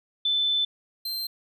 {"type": "tone pair in turn", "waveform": ["sine", "45% pulse"], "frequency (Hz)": [3520, 4142], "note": ["A7", "C8"], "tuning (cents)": [0, -18], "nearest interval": "minor third", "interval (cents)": 282, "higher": "second", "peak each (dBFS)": [-21, -28], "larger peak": "first", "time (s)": [[0.25, 0.65], [1.05, 1.27]], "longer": "first", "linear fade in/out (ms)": 5, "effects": []}